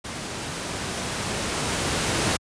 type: noise with level ramp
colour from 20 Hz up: pink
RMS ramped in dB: -33 to -22 dBFS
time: 0.04-2.37 s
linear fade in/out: 10 ms
effects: high-pass 80 Hz 12 dB/octave + resampled to 22050 Hz